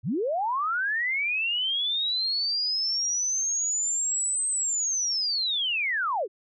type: linear two-way sweep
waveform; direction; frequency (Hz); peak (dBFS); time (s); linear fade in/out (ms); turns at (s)
sine; up then down; 87.31 to 8300 to 333.3; -24; 0.03-6.28; 50; 4.48
effects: none